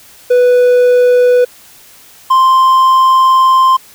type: tone pair in turn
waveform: triangle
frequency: 493.9 / 1046.5 Hz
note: B4 / C6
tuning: 0 / 0 cents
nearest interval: octave + minor second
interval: 1300 cents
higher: second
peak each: -3 dBFS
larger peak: neither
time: 0.3-1.45 / 2.3-3.77 s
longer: second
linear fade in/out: 10 ms
effects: white hiss -40 dBFS RMS until 3.94 s